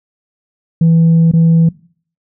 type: tone with dropouts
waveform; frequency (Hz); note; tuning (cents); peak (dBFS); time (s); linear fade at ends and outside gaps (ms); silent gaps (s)
sine; 164.81; E3; 0; -4; 0.81-1.69; 5; 1.315-1.335
effects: noise-tail reverb RT60 0.5 s tail -22 dB re dry + tanh soft clip ceiling -4 dBFS